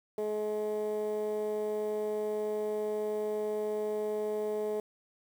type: tone with band-pass filter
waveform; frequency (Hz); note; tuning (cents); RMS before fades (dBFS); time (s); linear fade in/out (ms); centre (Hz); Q
15% pulse; 212.3; G#3; +38; -33; 0.18-4.8; 2; 460; 2.9
effects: 9-bit